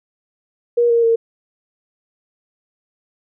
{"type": "tone with pitch steps", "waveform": "sine", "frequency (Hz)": [475.8, 466.8, 458], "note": ["A#4", "A#4", "A#4"], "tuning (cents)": [35, 2, -31], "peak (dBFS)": -11, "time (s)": [0.77, 1.16], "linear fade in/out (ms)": 10, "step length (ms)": 130, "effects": []}